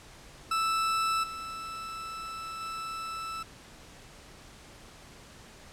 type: tone with level steps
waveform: 40% pulse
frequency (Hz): 1318.5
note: E6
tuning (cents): 0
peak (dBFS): -25 / -36 / -34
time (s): 0.51-3.43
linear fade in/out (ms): 5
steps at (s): 1.23 / 2.6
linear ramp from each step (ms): 10
effects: pink hiss -51 dBFS RMS until 5.72 s + low-pass 9000 Hz 12 dB/octave